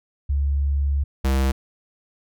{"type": "tone pair in turn", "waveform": ["sine", "square"], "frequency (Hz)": [70.4, 66.65], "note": ["C#2", "C2"], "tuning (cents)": [27, 33], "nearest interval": "minor second", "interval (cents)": 94, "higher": "first", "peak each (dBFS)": -18, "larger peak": "neither", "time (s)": [[0.29, 1.04], [1.24, 1.52]], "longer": "first", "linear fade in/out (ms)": 10, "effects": []}